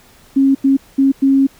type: tone bursts at uneven times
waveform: sine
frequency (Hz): 271.6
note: C#4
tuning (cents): -35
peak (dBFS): -8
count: 4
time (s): 0.36-0.55 / 0.64-0.77 / 0.98-1.12 / 1.22-1.47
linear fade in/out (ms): 10
effects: pink hiss -47 dBFS RMS until 1.59 s